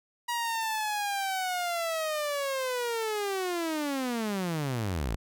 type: linear sweep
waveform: sawtooth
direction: down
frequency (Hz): 960 to 46.25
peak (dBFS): -25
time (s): 0.28-5.16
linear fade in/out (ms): 10
effects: none